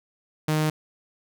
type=tone; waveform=sawtooth; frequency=154.5 Hz; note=D#3; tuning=12 cents flat; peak=-17 dBFS; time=0.48-0.7 s; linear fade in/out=5 ms; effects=none